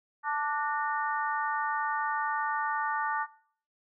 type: harmonic tone with a mistuned harmonic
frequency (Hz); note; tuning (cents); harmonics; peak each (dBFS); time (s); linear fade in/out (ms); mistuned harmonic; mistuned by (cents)
293.7; D4; 0; 3 / 4 / 5 / 6; -31 / -33 / -35 / -37; 0.23-3.27; 50; 6; +65
effects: noise-tail reverb RT60 0.5 s tail -18 dB re dry